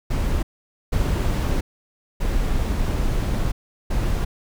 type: noise bursts at uneven times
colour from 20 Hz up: brown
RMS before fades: -21 dBFS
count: 4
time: 0.1-0.43 / 0.92-1.61 / 2.2-3.52 / 3.9-4.25 s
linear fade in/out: 10 ms
effects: none